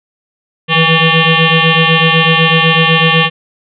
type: tone with frequency modulation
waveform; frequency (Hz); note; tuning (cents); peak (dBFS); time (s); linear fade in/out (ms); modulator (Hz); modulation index
sine; 1463; F#6; -20; -6; 0.68-3.3; 50; 326; 5.6
effects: none